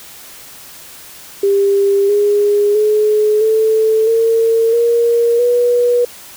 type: tone with pitch steps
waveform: sine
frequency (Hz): 398 / 411.3 / 425.1 / 439.3 / 454 / 469.2 / 484.9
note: G4 / G#4 / G#4 / A4 / A#4 / A#4 / B4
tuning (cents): +26 / -17 / +40 / -3 / -46 / +11 / -32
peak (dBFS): -9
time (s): 1.43-6.05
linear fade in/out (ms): 5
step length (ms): 660
effects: white hiss -36 dBFS RMS until 6.36 s